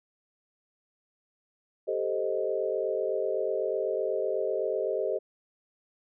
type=chord; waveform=sine; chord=A half-diminished seventh; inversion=third; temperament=equal; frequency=392 / 440 / 523.3 / 622.3 Hz; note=G4 / A4 / C5 / Eb5; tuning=0 / 0 / 0 / 0 cents; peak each=-32 dBFS; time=1.87-5.19 s; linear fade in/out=20 ms; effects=none